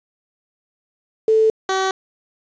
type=tone pair in turn; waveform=sine / 15% pulse; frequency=440 / 381.2 Hz; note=A4 / G4; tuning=0 / -48 cents; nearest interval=major second; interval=248 cents; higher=first; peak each=-11 dBFS; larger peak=neither; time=1.28-1.5 / 1.69-1.91 s; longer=neither; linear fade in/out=2 ms; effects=resampled to 16000 Hz + 7-bit